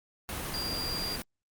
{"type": "tone in noise", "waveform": "sine", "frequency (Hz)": 4773, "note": "D8", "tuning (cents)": 27, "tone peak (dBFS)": -33, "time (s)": [0.54, 1.16], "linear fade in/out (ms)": 0, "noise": "pink", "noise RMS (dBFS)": -36, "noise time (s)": [0.29, 1.22], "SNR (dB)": 0, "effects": ["Opus 48 kbps"]}